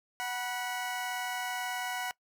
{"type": "tone pair together", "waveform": "20% pulse", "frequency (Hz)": [740, 973.9], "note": ["F#5", "B5"], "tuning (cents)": [0, -24], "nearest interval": "perfect fourth", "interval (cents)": 476, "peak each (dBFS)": [-30, -33], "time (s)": [0.2, 2.11], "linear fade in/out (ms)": 0, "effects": ["noise-tail reverb RT60 0.1 s tail -22 dB re dry"]}